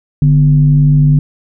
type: tone with frequency modulation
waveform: sine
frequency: 146.83 Hz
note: D3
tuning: in tune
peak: -5 dBFS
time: 0.22-1.19 s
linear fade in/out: 2 ms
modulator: 102 Hz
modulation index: 0.45
effects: none